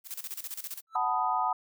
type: noise with tremolo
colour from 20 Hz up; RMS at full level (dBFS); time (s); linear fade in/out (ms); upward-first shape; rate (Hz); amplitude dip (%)
blue; -37; 0.04-0.82; 50; square; 15; 80
type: tone with exponential growth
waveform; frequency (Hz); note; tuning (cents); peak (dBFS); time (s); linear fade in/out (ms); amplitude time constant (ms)
triangle; 1318.5; E6; 0; -34; 0.87-0.96; 1; 18
type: chord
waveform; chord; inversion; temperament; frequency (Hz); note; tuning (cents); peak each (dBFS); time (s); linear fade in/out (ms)
sine; B dominant seventh; second; equal; 740 / 880 / 987.8 / 1244.5; F#5 / A5 / B5 / D#6; 0 / 0 / 0 / 0; -31; 0.95-1.53; 5
effects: none